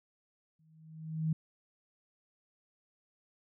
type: tone with exponential growth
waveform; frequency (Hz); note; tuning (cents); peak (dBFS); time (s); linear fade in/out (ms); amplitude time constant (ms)
sine; 158.6; D#3; +33; -26; 0.59-1.33; 5; 160
effects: none